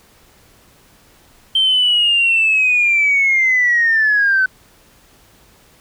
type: linear sweep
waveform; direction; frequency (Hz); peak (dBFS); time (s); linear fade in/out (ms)
sine; down; 3136 to 1509; -10; 1.55-4.46; 5
effects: tanh soft clip ceiling -6 dBFS + pink hiss -50 dBFS RMS until 5.8 s